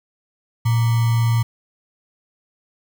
sine tone with sample-and-hold, 115.6 Hz, A#2, 14 cents flat, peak -14 dBFS, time 0.65-1.43 s, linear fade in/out 10 ms, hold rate 1050 Hz, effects none

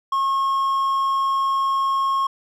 triangle tone, 1085 Hz, C#6, 37 cents flat, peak -16 dBFS, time 0.12-2.27 s, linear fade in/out 5 ms, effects none

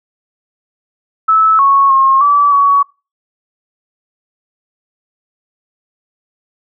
sine tone with pitch steps, 1305 / 1104 / 1075 / 1153 / 1126 Hz, E6 / C#6 / C6 / D6 / C#6, -18 / -7 / +47 / -32 / +27 cents, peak -6 dBFS, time 1.28-2.83 s, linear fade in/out 10 ms, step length 310 ms, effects noise-tail reverb RT60 0.3 s tail -23 dB re dry

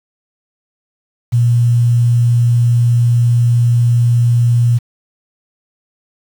sine tone with quantisation, 119.2 Hz, A#2, 39 cents sharp, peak -8 dBFS, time 1.32-4.79 s, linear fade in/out 20 ms, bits 6, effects none

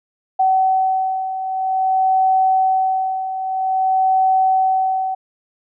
sine beating tone pair, 758 / 758.51 Hz, F#5 / F#5, +42 / +43 cents, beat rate 0.51 Hz, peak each -21 / -15 dBFS, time 0.39-5.15 s, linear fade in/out 10 ms, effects none

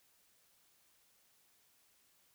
silence, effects white hiss -71 dBFS RMS until 2.34 s

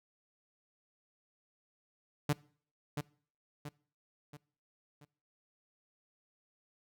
sawtooth tone with echo, 146.83 Hz, D3, in tune, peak -23 dBFS, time 2.29-2.33 s, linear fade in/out 5 ms, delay 680 ms, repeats 4, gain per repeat -7 dB, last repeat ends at 5.05 s, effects noise-tail reverb RT60 0.5 s tail -23 dB re dry

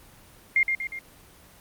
sine tone with echo, 2117 Hz, C7, 20 cents sharp, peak -17 dBFS, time 0.56-0.63 s, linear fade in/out 2 ms, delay 120 ms, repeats 3, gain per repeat -5 dB, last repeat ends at 0.99 s, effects pink hiss -52 dBFS RMS until 1.6 s + Opus 24 kbps

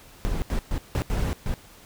brown noise bursts at uneven times, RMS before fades -25 dBFS, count 6, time 0.25-0.42 / 0.5-0.59 / 0.71-0.78 / 0.95-1.02 / 1.1-1.33 / 1.46-1.54 s, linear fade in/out 0 ms, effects pink hiss -50 dBFS RMS until 1.85 s

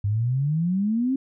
sine exponential sweep, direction up, 98.4 to 273.5 Hz, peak -20 dBFS, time 0.04-1.16 s, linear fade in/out 5 ms, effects none

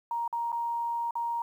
sine tone with dropouts, 937 Hz, A#5, 9 cents sharp, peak -28 dBFS, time 0.11-1.42 s, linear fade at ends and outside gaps 2 ms, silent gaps 0.278-0.327 / 0.519-0.527 / 1.109-1.154 s, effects 10-bit

